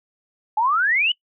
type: exponential sweep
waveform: sine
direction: up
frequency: 830.6 to 3039 Hz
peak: -16 dBFS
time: 0.57-1.12 s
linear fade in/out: 5 ms
effects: noise-tail reverb RT60 0.1 s tail -23 dB re dry